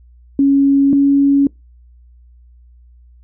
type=tone pair in turn; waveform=sine; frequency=277.2 / 279.5 Hz; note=C#4 / C#4; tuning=0 / +14 cents; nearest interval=unison; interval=14 cents; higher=second; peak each=-8 dBFS; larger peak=neither; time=0.39-0.93 / 0.93-1.47 s; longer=neither; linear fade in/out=2 ms; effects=noise-tail reverb RT60 0.2 s tail -25 dB re dry + added 60 Hz sine -42 dBFS peak until 3.23 s